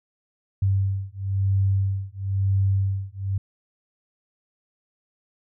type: beating tone pair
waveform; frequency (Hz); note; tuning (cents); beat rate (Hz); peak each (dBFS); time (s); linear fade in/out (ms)
sine; 96.9 / 97.9; G2 / G2; -20 / -2; 1; -23 / -23; 0.62-3.38; 5
effects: none